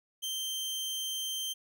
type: tone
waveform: sawtooth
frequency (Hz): 3136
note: G7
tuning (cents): 0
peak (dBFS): -30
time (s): 0.22-1.54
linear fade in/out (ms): 20
effects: none